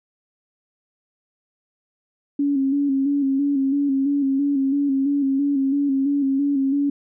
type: tone with vibrato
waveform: sine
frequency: 277.2 Hz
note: C#4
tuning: in tune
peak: -17 dBFS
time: 2.39-6.9 s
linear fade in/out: 5 ms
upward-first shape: square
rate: 3 Hz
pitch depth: 44 cents each way
effects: none